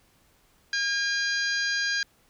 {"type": "harmonic tone with a mistuned harmonic", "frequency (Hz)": 810, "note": "G#5", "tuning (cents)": -43, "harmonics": [2, 3, 4, 5, 6, 7, 8], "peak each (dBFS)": [-26, -39, -38, -36, -31, -42, -38], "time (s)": [0.73, 2.03], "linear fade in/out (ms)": 2, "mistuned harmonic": 6, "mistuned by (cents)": -17, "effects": ["pink hiss -63 dBFS RMS until 2.29 s"]}